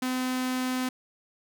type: tone with notch filter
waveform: sawtooth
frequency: 255.3 Hz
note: C4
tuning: 42 cents flat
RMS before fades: -29 dBFS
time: 0.02-0.89 s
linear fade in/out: 5 ms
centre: 570 Hz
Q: 1.7
effects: none